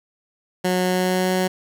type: tone with pitch glide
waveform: 15% pulse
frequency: 182.6 to 185.04 Hz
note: F#3 to F#3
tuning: -23 to 0 cents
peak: -12 dBFS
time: 0.64-1.48 s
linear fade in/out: 10 ms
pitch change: +23 cents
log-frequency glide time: 0.83-1.32 s
effects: none